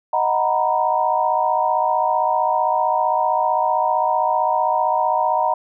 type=chord; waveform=sine; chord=B major seventh; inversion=first; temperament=equal; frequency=622.3 / 740 / 932.3 / 987.8 Hz; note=D#5 / F#5 / A#5 / B5; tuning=0 / 0 / 0 / 0 cents; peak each=-23 / -21 / -19 / -24 dBFS; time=0.13-5.54 s; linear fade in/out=5 ms; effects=none